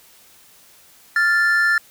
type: tone pair together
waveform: triangle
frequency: 1396.9 / 1760 Hz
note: F6 / A6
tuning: 0 / 0 cents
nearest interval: major third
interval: 400 cents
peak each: -17 / -14 dBFS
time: 1.16-1.78 s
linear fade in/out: 2 ms
effects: white hiss -50 dBFS RMS until 1.9 s